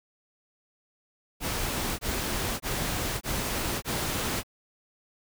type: noise bursts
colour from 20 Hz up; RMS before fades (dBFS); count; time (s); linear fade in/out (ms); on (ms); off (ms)
pink; -30; 5; 1.4-4.434; 50; 590; 21
effects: none